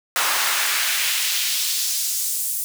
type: noise with high-pass filter sweep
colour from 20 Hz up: pink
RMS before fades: -22 dBFS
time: 0.16-2.64 s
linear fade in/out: 0 ms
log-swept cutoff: 960 to 10000 Hz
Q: 1.1
effects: none